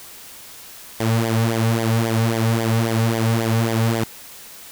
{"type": "tone with flanger", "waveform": "sawtooth", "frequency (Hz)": 113.6, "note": "A#2", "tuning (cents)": -44, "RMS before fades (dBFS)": -19, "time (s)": [1, 4.04], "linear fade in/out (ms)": 5, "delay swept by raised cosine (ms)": [0.73, 3.13], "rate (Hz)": 3.7, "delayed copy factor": -0.8, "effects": ["white hiss -40 dBFS RMS until 4.71 s"]}